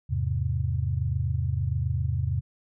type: chord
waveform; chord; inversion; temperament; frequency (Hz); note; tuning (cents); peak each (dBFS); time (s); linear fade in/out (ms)
sine; E augmented; none; equal; 82.41 / 103.83 / 130.81; E2 / G#2 / B#2; 0 / 0 / 0; -28 / -29 / -28; 0.09-2.41; 20
effects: none